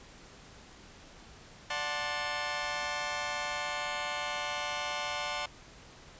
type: chord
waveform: 15% pulse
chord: D dominant seventh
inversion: none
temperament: just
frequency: 587.3 / 734.2 / 881 / 1057.2 Hz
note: D5 / F#5 / A5 / C6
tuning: 0 / -14 / +2 / +18 cents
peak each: -32 dBFS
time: 1.7-5.46 s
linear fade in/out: 5 ms
effects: pink hiss -53 dBFS RMS until 6.19 s + resampled to 16000 Hz

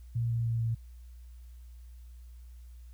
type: tone with pitch steps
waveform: sine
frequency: 117.3 / 116.36 / 115.42 / 114.49 Hz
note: A#2 / A#2 / A#2 / A#2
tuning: +11 / -3 / -17 / -31 cents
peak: -27 dBFS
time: 0.15-0.75 s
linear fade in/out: 10 ms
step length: 150 ms
effects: added 60 Hz sine -46 dBFS peak until 2.93 s + white hiss -69 dBFS RMS until 2.93 s

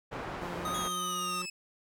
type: low-pass noise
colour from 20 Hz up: white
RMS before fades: -39 dBFS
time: 0.11-0.89 s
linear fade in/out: 20 ms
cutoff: 1100 Hz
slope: 12 dB/octave
type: tone with pitch glide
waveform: 25% pulse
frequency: 174.61 to 180.56 Hz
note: F3 to F#3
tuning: 0 to -42 cents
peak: -37 dBFS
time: 0.41-1.46 s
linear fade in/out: 10 ms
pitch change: +58 cents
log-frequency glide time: 0.52-0.86 s
type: tone with vibrato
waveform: square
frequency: 1244 Hz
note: D#6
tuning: 1 cent flat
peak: -34 dBFS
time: 0.65-1.42 s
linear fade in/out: 2 ms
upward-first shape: sine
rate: 16 Hz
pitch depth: 15 cents each way
type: exponential sweep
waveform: 20% pulse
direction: down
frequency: 3359 to 2579 Hz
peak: -32 dBFS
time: 0.74-1.5 s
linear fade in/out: 5 ms
effects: none

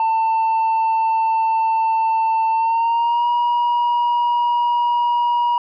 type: tone with pitch glide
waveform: sine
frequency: 894 to 958.2 Hz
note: A5 to A#5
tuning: +27 to +47 cents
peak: -12 dBFS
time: 0-5.58 s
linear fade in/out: 2 ms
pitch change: +120 cents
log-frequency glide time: 2.51-3.28 s
effects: tanh soft clip ceiling -14 dBFS

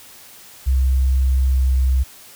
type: tone with pitch glide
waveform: sine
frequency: 65.41 to 64.92 Hz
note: C2 to C2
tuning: 0 to -13 cents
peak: -13 dBFS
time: 0.66-2.04 s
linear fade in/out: 20 ms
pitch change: -13 cents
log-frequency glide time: 1.41-1.78 s
effects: white hiss -43 dBFS RMS until 2.35 s

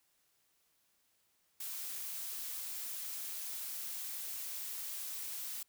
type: noise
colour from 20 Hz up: blue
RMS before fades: -42 dBFS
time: 1.6-5.63 s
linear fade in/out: 5 ms
effects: white hiss -75 dBFS RMS until 5.68 s

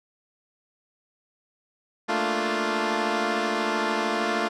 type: chord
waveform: 10% pulse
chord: Bb major seventh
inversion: third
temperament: equal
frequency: 220 / 233.1 / 293.7 / 349.2 Hz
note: A3 / Bb3 / D4 / F4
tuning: 0 / 0 / 0 / 0 cents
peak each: -19 / -25 / -23 / -19 dBFS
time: 2.08-4.49 s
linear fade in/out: 20 ms
effects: low-pass 5000 Hz 12 dB/octave

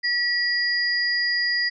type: tone pair together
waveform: sine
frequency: 1929 / 4861 Hz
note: B6 / D#8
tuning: -41 / -41 cents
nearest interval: octave + major third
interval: 1600 cents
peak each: -22 / -24 dBFS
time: 0.03-1.7 s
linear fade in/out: 20 ms
effects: none

